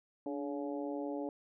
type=harmonic tone with a mistuned harmonic; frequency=141.1 Hz; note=C#3; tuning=31 cents sharp; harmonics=2 / 3 / 4 / 5 / 6; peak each=-38 / -43 / -42 / -48 / -48 dBFS; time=0.26-1.29 s; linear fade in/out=2 ms; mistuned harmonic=2; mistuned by=+53 cents; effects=none